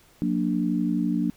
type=chord; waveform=sine; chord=Gb augmented; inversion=none; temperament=equal with one note detuned; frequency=181.09 / 233.1 / 293.7 Hz; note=Gb3 / Bb3 / D4; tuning=-37 / 0 / 0 cents; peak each=-26 dBFS; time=0.22-1.3 s; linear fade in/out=0 ms; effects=pink hiss -57 dBFS RMS until 1.36 s